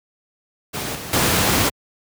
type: noise with level steps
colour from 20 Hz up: pink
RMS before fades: -26 / -31 / -17 dBFS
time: 0.73-1.7 s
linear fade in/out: 20 ms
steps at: 0.95 / 1.13 s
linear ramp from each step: 2 ms
effects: high-pass 80 Hz 12 dB/octave